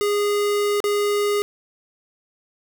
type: tone with dropouts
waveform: square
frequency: 411.3 Hz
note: G#4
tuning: 17 cents flat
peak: -19 dBFS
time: 0.01-1.42 s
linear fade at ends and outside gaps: 0 ms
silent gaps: 0.803-0.841 s
effects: none